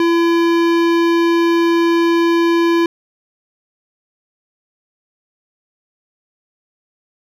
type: tone with hard clipping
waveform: sine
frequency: 337.4 Hz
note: E4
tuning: 40 cents sharp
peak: -13 dBFS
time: 0-2.86 s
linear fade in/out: 2 ms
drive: 18 dB
effects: none